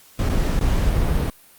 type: noise with dropouts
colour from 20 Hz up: brown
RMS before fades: -19 dBFS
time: 0.19-1.3 s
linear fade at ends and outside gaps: 1 ms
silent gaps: 0.29-0.297 / 0.592-0.611 s
effects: white hiss -50 dBFS RMS until 1.58 s + Opus 48 kbps